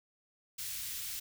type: band-stop noise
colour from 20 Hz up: white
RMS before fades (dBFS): -40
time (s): 0.58-1.2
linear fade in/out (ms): 10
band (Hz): 110 to 2300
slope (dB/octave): 12
effects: none